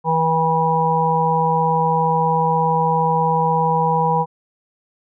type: harmonic tone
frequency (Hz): 162.1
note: E3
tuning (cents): -29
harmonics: 1 / 3 / 5 / 6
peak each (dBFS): -21 / -22 / -20 / -18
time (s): 0.04-4.26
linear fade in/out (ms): 50
effects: none